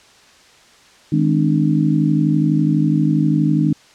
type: harmonic tone with a mistuned harmonic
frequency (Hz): 52.2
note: G#1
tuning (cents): +10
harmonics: 3 / 4 / 5 / 6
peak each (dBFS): -16 / -20 / -21 / -18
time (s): 1.12-3.73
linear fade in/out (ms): 5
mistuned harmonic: 6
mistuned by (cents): -73
effects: white hiss -48 dBFS RMS until 3.94 s + low-pass 6000 Hz 12 dB/octave